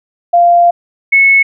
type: tone pair in turn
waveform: sine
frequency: 694 / 2198 Hz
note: F5 / C#7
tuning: -11 / -15 cents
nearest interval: octave + minor sixth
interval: 1996 cents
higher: second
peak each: -4 dBFS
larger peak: neither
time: 0.33-0.71 / 1.12-1.43 s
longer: first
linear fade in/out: 10 ms
effects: none